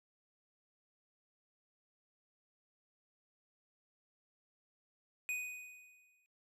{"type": "tone with exponential decay", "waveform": "square", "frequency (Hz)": 2489, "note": "D#7", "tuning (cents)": 0, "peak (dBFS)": -35, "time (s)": [5.29, 6.26], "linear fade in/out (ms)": 0, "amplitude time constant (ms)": 210, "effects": ["noise-tail reverb RT60 0.2 s tail -23 dB re dry", "low-pass 12000 Hz 12 dB/octave"]}